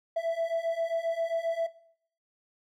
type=beating tone pair; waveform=triangle; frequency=659.3 / 666.8 Hz; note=E5 / E5; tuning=0 / +20 cents; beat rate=7.5 Hz; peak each=-27 dBFS; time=0.16-1.67 s; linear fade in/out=10 ms; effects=noise-tail reverb RT60 0.6 s tail -19 dB re dry + tanh soft clip ceiling -21 dBFS